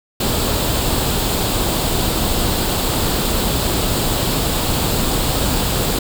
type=noise with comb filter; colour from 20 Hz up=pink; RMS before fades=-18 dBFS; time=0.2-5.99 s; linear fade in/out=5 ms; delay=0.25 ms; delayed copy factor=+0.5; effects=none